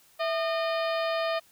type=harmonic tone with a mistuned harmonic; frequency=610 Hz; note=D#5; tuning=34 cents flat; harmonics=1 / 2 / 3 / 4 / 5 / 6 / 7 / 8; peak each=-27 / -33 / -37 / -39 / -41 / -43 / -44 / -45 dBFS; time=0.19-1.4 s; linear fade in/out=20 ms; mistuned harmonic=1; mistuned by=+130 cents; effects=white hiss -60 dBFS RMS until 1.51 s